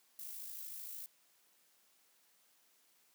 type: noise with amplitude modulation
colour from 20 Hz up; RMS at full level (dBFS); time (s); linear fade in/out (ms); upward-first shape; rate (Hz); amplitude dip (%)
violet; -45; 0.19-1.06; 2; sine; 53.1; 40
effects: white hiss -71 dBFS RMS until 3.14 s + high-pass 200 Hz 12 dB/octave